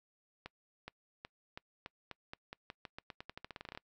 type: accelerating click train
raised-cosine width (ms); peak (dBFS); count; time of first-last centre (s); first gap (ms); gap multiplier
0.3; -28; 24; 0.46-3.775; 420; 0.88
effects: noise-tail reverb RT60 0.1 s tail -25 dB re dry